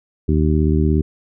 harmonic tone, 77 Hz, D#2, 17 cents flat, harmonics 1 / 2 / 3 / 4 / 5, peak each -16 / -19 / -21 / -22 / -23 dBFS, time 0.28-1.02 s, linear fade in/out 10 ms, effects none

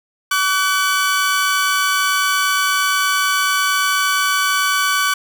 sawtooth tone pair together, 1145.2 / 1504 Hz, D6 / F#6, -44 / +28 cents, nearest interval perfect fourth, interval 472 cents, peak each -14 dBFS, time 0.31-5.14 s, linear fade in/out 5 ms, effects none

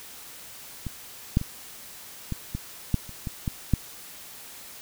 clicks, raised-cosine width 5 ms, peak -19 / -7 / -20 / -16 / -17 / -9 / -29 / -18 / -14 / -7 dBFS, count 10, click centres 0.867 / 1.371 / 1.414 / 2.323 / 2.55 / 2.943 / 3.093 / 3.272 / 3.478 / 3.737 s, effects white hiss -44 dBFS RMS until 4.81 s

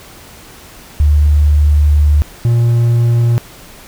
sine / triangle tone pair in turn, 74.1 / 118.03 Hz, D2 / A#2, +16 / +22 cents, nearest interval minor sixth, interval 806 cents, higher second, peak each -6 dBFS, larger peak neither, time 1-2.22 / 2.45-3.38 s, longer first, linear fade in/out 0 ms, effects pink hiss -37 dBFS RMS until 3.87 s

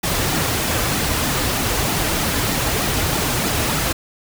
pink noise with flanger, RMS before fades -20 dBFS, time 0.03-3.93 s, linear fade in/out 10 ms, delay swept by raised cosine 1.8 to 5.5 ms, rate 3.2 Hz, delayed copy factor -0.55, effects none

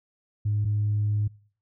sine tone pair in turn, 104.6 / 104.6 Hz, G#2 / G#2, +13 / +13 cents, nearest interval unison, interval 0 cents, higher neither, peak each -21 dBFS, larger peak neither, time 0.45-0.65 / 0.65-1.28 s, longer second, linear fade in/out 10 ms, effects noise-tail reverb RT60 0.5 s tail -24 dB re dry + tanh soft clip ceiling -18 dBFS

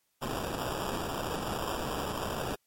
white noise with sample-and-hold, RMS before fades -34 dBFS, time 0.21-2.56 s, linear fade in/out 20 ms, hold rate 2100 Hz, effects white hiss -75 dBFS RMS until 2.66 s + MP3 64 kbps

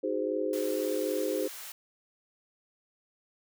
sine chord, Ab dominant seventh, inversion second, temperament just, 311.5 / 373.8 / 415.3 / 519.1 Hz, Eb4 / Gb4 / Ab4 / C5, +2 / +18 / 0 / -14 cents, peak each -34 / -35 / -33 / -32 dBFS, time 0.03-1.48 s, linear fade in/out 10 ms
white high-pass noise, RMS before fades -43 dBFS, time 0.53-1.72 s, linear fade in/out 2 ms, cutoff 690 Hz, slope 12 dB/octave
effects none

